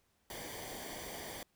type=noise with comb filter; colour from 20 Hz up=pink; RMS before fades=-45 dBFS; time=0.3-1.43 s; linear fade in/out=2 ms; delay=0.75 ms; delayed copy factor=-0.7; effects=pink hiss -75 dBFS RMS until 1.55 s